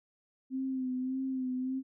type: tone with vibrato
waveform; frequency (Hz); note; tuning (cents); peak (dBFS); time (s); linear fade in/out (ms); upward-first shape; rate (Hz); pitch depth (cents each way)
sine; 259.5; C4; -14; -31; 0.5-1.83; 50; sine; 1.7; 38
effects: none